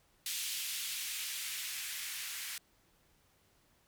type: noise with band-pass filter sweep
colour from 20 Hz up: violet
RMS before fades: -40 dBFS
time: 0.26-2.58 s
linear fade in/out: 2 ms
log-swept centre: 2900 to 1800 Hz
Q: 1.4
effects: pink hiss -70 dBFS RMS until 3.87 s